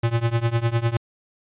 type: tone with tremolo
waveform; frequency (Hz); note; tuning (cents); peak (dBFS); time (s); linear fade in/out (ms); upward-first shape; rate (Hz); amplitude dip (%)
square; 116.54; A#2; 0; -16; 0.03-0.97; 5; triangle; 9.9; 95
effects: resampled to 8000 Hz